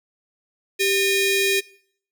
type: ring-modulated tone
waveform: sawtooth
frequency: 1422 Hz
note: F6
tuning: 31 cents sharp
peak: -11 dBFS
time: 0.79-1.61 s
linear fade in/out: 20 ms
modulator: 1030 Hz
effects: noise-tail reverb RT60 0.6 s tail -22 dB re dry